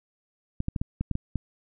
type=clicks; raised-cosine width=5 ms; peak=-15 dBFS; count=8; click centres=0.604 / 0.684 / 0.762 / 0.815 / 1.01 / 1.113 / 1.154 / 1.357 s; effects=none